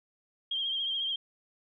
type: tone with vibrato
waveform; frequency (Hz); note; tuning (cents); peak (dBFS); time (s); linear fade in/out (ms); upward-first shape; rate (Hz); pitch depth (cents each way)
sine; 3203; G7; +37; -29; 0.51-1.16; 5; triangle; 14; 54
effects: none